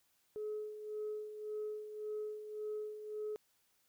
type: tone with tremolo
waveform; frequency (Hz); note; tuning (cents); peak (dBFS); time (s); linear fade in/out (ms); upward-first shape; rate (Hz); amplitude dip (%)
sine; 425.4; G#4; +42; -36; 0.36-3.36; 0; sine; 1.8; 65
effects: tanh soft clip ceiling -34 dBFS + white hiss -75 dBFS RMS until 3.88 s